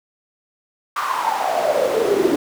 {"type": "noise with high-pass filter sweep", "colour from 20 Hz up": "brown", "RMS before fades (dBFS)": -19, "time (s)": [0.96, 2.36], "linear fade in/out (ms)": 5, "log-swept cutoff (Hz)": [1200, 330], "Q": 8.2, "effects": []}